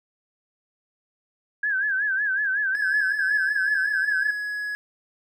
sine tone with vibrato, 1617 Hz, G#6, 47 cents flat, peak -21 dBFS, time 1.63-4.31 s, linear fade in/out 5 ms, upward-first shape sine, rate 5.4 Hz, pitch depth 110 cents each way
triangle tone with pitch glide, 1708 to 1681.6 Hz, G#6 to G#6, +48 to +21 cents, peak -25 dBFS, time 2.75-4.75 s, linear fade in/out 0 ms, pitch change -27 cents, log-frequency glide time 3.81-4.27 s
effects none

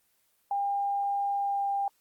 sine tone with pitch glide, 802 to 797.4 Hz, G5 to G5, +39 to +29 cents, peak -26 dBFS, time 0.51-1.88 s, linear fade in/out 2 ms, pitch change -10 cents, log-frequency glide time 1.36-1.71 s, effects white hiss -70 dBFS RMS until 2 s + Opus 24 kbps

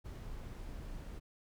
brown noise, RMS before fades -45 dBFS, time 0.04-1.2 s, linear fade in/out 20 ms, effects none

